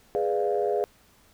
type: chord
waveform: sine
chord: G# diminished seventh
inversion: none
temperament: equal with one note detuned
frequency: 415.3 / 493.9 / 592.4 / 698.5 Hz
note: G#4 / B4 / D5 / F5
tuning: 0 / 0 / +15 / 0 cents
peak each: -25 / -29 / -30 / -29 dBFS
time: 0.15-0.84 s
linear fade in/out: 0 ms
effects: tanh soft clip ceiling -14 dBFS + pink hiss -59 dBFS RMS until 1.33 s